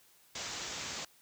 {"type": "low-pass noise", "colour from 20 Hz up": "white", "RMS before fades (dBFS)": -41, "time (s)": [0.35, 1.05], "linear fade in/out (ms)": 5, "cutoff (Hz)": 7500, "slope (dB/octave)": 96, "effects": ["white hiss -64 dBFS RMS until 1.21 s", "high-pass 60 Hz 12 dB/octave"]}